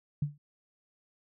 sine tone with exponential decay, 146 Hz, D3, 10 cents flat, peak -23 dBFS, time 0.22-0.38 s, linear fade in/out 5 ms, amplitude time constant 34 ms, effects none

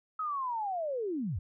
sine linear sweep, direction down, 1291 to 69.4 Hz, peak -31 dBFS, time 0.19-1.39 s, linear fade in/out 5 ms, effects none

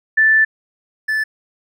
sine / triangle tone pair in turn, 1760 / 1746.8 Hz, A6 / A6, 0 / -13 cents, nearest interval unison, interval 13 cents, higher first, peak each -9 / -14 dBFS, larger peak first, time 0.17-0.45 / 1.08-1.24 s, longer first, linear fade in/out 10 ms, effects none

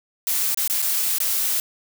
blue noise with dropouts, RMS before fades -22 dBFS, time 0.27-1.6 s, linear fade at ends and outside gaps 1 ms, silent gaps 0.546-0.573 / 0.677-0.698 / 0.819-0.824 / 1.184-1.202 s, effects none

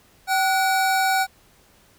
square tone pair together, 767.1 / 1465 Hz, G5 / F#6, -38 / -18 cents, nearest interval major seventh, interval 1120 cents, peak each -20 / -24 dBFS, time 0.27-1.27 s, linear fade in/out 50 ms, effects pink hiss -56 dBFS RMS until 1.98 s

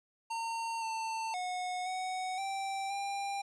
square tone with pitch steps, 913 / 895 / 729 / 744 / 781 / 797 Hz, A#5 / A5 / F#5 / F#5 / G5 / G5, -36 / +29 / -26 / +9 / -7 / +28 cents, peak -35 dBFS, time 0.3-3.42 s, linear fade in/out 10 ms, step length 520 ms, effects resampled to 22050 Hz + 11-bit

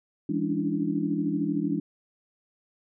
sine tone cluster, 167.2 / 204.7 / 280.1 / 293.3 / 332.3 Hz, E3 / G#3 / C#4 / D4 / E4, +25 / -25 / +18 / -2 / +14 cents, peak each -32 / -31 / -32 / -28 / -34 dBFS, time 0.29-1.8 s, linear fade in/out 5 ms, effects none

